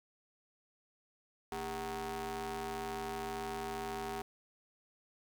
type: ring-modulated tone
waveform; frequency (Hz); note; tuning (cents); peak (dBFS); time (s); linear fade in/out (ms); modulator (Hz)
sawtooth; 175; F3; +4; -31; 1.52-4.22; 2; 576
effects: 10-bit